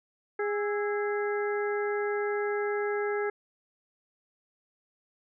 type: harmonic tone with a mistuned harmonic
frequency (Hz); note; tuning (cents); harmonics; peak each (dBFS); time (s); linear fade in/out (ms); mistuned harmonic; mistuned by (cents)
412.6; G#4; -11; 1 / 2 / 3 / 4 / 5; -28 / -37 / -39 / -37 / -41; 0.39-3.3; 5; 3; +110
effects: none